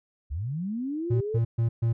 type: linear sweep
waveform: sine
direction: up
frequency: 60.4 to 461.4 Hz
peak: -28 dBFS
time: 0.3-1.39 s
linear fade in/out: 20 ms
type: tone bursts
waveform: triangle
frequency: 115.5 Hz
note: A#2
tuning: 16 cents flat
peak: -19 dBFS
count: 4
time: 1.1-1.93 s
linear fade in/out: 10 ms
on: 110 ms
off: 130 ms
effects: none